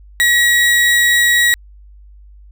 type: tone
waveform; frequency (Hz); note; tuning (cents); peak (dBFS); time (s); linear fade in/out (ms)
35% pulse; 1912; A#6; +43; -8; 0.2-1.54; 0
effects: added 50 Hz sine -38 dBFS peak until 2.51 s